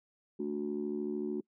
sine chord, D major, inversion second, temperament just, 220.2 / 293.7 / 367.1 Hz, A3 / D4 / F#4, +2 / 0 / -14 cents, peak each -37 / -37 / -35 dBFS, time 0.39-1.41 s, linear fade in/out 10 ms, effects noise-tail reverb RT60 0.1 s tail -25 dB re dry + tanh soft clip ceiling -25 dBFS

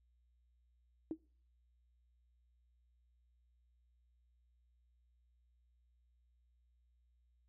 sine tone with exponential decay, 319.1 Hz, D#4, 44 cents sharp, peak -33 dBFS, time 1.11-1.19 s, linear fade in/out 1 ms, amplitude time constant 17 ms, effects noise-tail reverb RT60 0.5 s tail -26 dB re dry + added 60 Hz sine -70 dBFS peak until 7.48 s

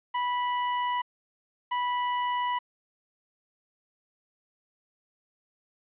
40% pulse tone pair in turn, 983 / 983 Hz, B5 / B5, -8 / -8 cents, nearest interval unison, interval 0 cents, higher neither, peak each -25 dBFS, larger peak neither, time 0.14-1.02 / 1.71-2.59 s, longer neither, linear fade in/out 10 ms, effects resampled to 8000 Hz + 10-bit

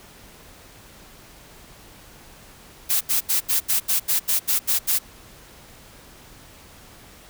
blue noise bursts, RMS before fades -20 dBFS, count 11, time 2.89-4.99 s, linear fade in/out 20 ms, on 120 ms, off 78 ms, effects pink hiss -47 dBFS RMS until 7.29 s

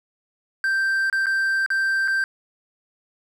triangle tone with dropouts, 1568 Hz, G6, in tune, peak -17 dBFS, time 0.64-2.24 s, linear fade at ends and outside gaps 1 ms, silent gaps 1.099-1.127 / 1.259-1.267 / 1.662-1.703 / 2.077-2.081 s, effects none

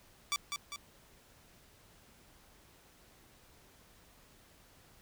10% pulse tone with echo, 1156 Hz, D6, 28 cents flat, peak -22 dBFS, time 0.32-0.36 s, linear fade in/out 0 ms, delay 200 ms, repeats 2, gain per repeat -5 dB, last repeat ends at 0.76 s, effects pink hiss -62 dBFS RMS until 5.01 s

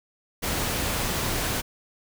pink noise, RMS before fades -27 dBFS, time 0.42-1.62 s, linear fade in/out 20 ms, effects none

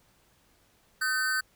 square tone with amplitude modulation, 1529 Hz, G6, 44 cents flat, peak -23 dBFS, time 1.01-1.41 s, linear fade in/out 10 ms, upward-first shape sine, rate 270 Hz, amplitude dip 75%, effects pink hiss -65 dBFS RMS until 1.55 s

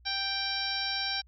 harmonic tone, 784 Hz, G5, in tune, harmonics 1 / 2 / 3 / 4 / 5 / 6 / 7, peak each -39 / -37 / -39 / -40 / -35 / -38 / -35 dBFS, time 0.05-1.22 s, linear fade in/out 20 ms, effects added 60 Hz sine -55 dBFS peak until 1.27 s

